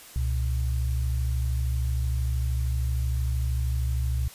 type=tone pair together; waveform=sine; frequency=66.98 / 120 Hz; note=C2 / B2; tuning=+41 / -49 cents; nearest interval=minor seventh; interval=1010 cents; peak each=-24 / -30 dBFS; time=0.16-4.28 s; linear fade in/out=0 ms; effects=white hiss -47 dBFS RMS until 4.34 s + resampled to 32000 Hz